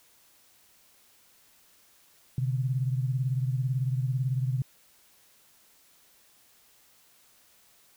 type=beating tone pair; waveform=sine; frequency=127.2 / 145.2 Hz; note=C3 / D3; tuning=-48 / -19 cents; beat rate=18 Hz; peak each=-26 / -32 dBFS; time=2.38-4.62 s; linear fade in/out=2 ms; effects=white hiss -61 dBFS RMS until 7.96 s